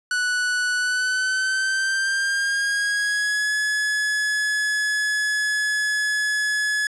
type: tone with pitch glide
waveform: 45% pulse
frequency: 1480 to 1700.1 Hz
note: F#6 to G#6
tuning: 0 to +40 cents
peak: -20 dBFS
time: 0.11-6.87 s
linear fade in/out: 2 ms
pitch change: +240 cents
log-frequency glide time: 0.77-3.54 s
effects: resampled to 22050 Hz + 8-bit